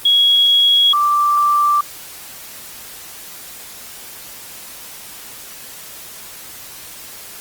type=tone pair in turn; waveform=sine; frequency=3322 / 1174.5 Hz; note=G#7 / D6; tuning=0 / 0 cents; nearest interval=octave + tritone; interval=1800 cents; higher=first; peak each=-9 / -11 dBFS; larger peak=first; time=0.05-0.93 / 0.93-1.81 s; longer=neither; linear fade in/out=5 ms; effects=white hiss -35 dBFS RMS until 7.4 s + Opus 24 kbps